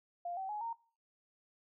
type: tone with pitch steps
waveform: sine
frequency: 698.5 / 766.1 / 840.3 / 921.7 Hz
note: F5 / G5 / G#5 / A#5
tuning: 0 / -40 / +20 / -20 cents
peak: -37 dBFS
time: 0.25-0.73 s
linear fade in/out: 5 ms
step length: 120 ms
effects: noise-tail reverb RT60 0.4 s tail -20 dB re dry